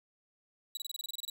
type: tone bursts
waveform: sawtooth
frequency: 3908 Hz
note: B7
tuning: 19 cents flat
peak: -33 dBFS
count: 12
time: 0.75-1.299 s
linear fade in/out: 2 ms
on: 21 ms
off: 27 ms
effects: none